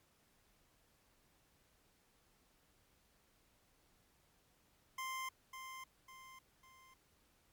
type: tone with echo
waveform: 25% pulse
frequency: 1046.5 Hz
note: C6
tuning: in tune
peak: -37 dBFS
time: 4.98-5.29 s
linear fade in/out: 5 ms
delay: 550 ms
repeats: 3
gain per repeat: -7 dB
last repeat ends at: 6.94 s
effects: pink hiss -73 dBFS RMS until 7.52 s + MP3 96 kbps